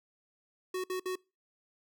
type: tone bursts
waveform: square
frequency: 370 Hz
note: F#4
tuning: in tune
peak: -33 dBFS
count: 3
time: 0.74-1.156 s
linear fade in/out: 5 ms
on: 100 ms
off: 58 ms
effects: noise-tail reverb RT60 0.3 s tail -25 dB re dry